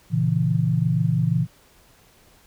sine chord, A# diminished, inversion none, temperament equal, 116.54 / 138.59 / 164.81 Hz, A#2 / C#3 / E3, 0 / 0 / 0 cents, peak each -23 / -23 / -21 dBFS, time 0.1-1.47 s, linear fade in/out 50 ms, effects pink hiss -55 dBFS RMS until 2.46 s

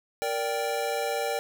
square chord, G minor, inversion first, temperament equal with one note detuned, 466.2 / 581.9 / 784 Hz, Bb4 / D5 / G5, 0 / -16 / 0 cents, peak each -32 dBFS, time 0.22-1.39 s, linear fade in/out 0 ms, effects none

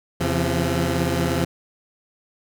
15% pulse tone cluster, 83.2 / 133.3 / 171.2 Hz, E2 / C3 / F3, +17 / +33 / -34 cents, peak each -18 dBFS, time 0.2-1.45 s, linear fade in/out 10 ms, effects none

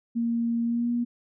sine tone with pitch glide, 233.1 to 239.1 Hz, A#3 to A#3, 0 to +44 cents, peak -23 dBFS, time 0.15-1.05 s, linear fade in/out 20 ms, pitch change +44 cents, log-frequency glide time 0.64-0.91 s, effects none

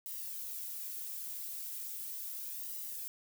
violet noise with flanger, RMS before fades -42 dBFS, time 0.06-3.08 s, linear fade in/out 0 ms, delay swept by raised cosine 1 to 3.3 ms, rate 0.37 Hz, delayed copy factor +0.55, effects none

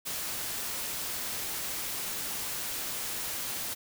white noise, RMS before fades -35 dBFS, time 0.05-3.75 s, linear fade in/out 20 ms, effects none

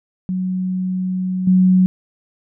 sine tone with level steps, 185 Hz, F#3, in tune, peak -18 / -9 dBFS, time 0.29-1.86 s, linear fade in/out 0 ms, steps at 1.47 s, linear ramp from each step 5 ms, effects none

